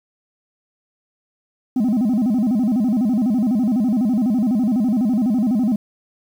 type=tone with vibrato; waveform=sine; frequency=230.9 Hz; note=A#3; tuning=16 cents flat; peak=-12 dBFS; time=1.76-5.76 s; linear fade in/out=5 ms; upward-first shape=square; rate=12 Hz; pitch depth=180 cents each way; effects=tanh soft clip ceiling -14 dBFS + 8-bit